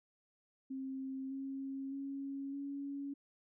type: tone with pitch steps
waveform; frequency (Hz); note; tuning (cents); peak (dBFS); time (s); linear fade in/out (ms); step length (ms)
sine; 266 / 270.6 / 275.4 / 280.2; C4 / C#4 / C#4 / C#4; +29 / -42 / -11 / +19; -39; 0.7-3.14; 10; 610
effects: none